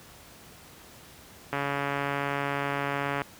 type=click train; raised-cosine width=0.5 ms; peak=-14 dBFS; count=239; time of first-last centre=1.53-3.218 s; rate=141 Hz; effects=pink hiss -50 dBFS RMS until 3.39 s + high-pass 60 Hz 12 dB/octave